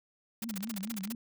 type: tone with vibrato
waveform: sine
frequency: 209.8 Hz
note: G#3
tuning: 18 cents sharp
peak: -36 dBFS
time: 0.42-1.15 s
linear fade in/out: 2 ms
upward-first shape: triangle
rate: 4.6 Hz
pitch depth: 220 cents each way
type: noise bursts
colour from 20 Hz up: white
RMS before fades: -39 dBFS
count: 11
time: 0.42-1.125 s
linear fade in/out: 5 ms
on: 25 ms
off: 43 ms
type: click train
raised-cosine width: 0.2 ms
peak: -33 dBFS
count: 18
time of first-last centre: 0.54-1.109 s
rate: 29.9 Hz
effects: none